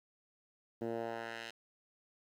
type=tone with band-pass filter sweep; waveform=10% pulse; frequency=115.1 Hz; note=A#2; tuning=22 cents flat; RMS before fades=-41 dBFS; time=0.81-1.51 s; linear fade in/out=10 ms; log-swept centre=310 to 3200 Hz; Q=1.1; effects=11-bit